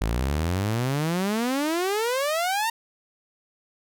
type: exponential sweep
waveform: sawtooth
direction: up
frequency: 51.6 to 934 Hz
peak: -19 dBFS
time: 0.01-2.7 s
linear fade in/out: 5 ms
effects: none